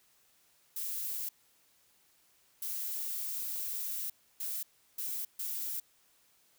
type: noise bursts at uneven times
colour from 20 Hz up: violet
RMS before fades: -37 dBFS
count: 5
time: 0.76-1.29 / 2.62-4.1 / 4.4-4.63 / 4.98-5.25 / 5.39-5.8 s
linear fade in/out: 5 ms
effects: white hiss -68 dBFS RMS until 6.58 s